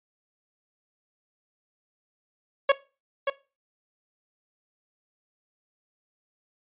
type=tone with echo; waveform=sawtooth; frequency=554.4 Hz; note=C#5; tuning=in tune; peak=-11 dBFS; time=2.69-2.72 s; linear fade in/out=5 ms; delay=580 ms; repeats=1; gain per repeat=-7 dB; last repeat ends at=3.3 s; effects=noise-tail reverb RT60 0.3 s tail -18 dB re dry + resampled to 8000 Hz